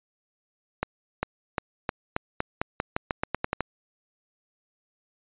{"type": "accelerating click train", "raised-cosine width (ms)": 0.5, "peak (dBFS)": -10, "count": 15, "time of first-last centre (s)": [0.83, 3.607], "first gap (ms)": 400, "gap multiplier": 0.88, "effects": ["resampled to 8000 Hz"]}